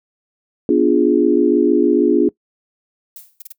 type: chord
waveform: sine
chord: B diminished seventh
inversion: none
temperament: equal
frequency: 246.9 / 293.7 / 349.2 / 415.3 Hz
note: B3 / D4 / F4 / Ab4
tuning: 0 / 0 / 0 / 0 cents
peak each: -18 / -15 / -15 / -17 dBFS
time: 0.69-2.29 s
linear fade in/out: 2 ms
type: noise with exponential decay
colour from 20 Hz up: violet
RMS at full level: -33 dBFS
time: 3.16-3.41 s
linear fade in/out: 1 ms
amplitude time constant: 54 ms
type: noise bursts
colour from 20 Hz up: violet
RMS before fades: -33 dBFS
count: 3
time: 3.4-3.523 s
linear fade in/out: 5 ms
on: 21 ms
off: 30 ms
effects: noise-tail reverb RT60 0.1 s tail -22 dB re dry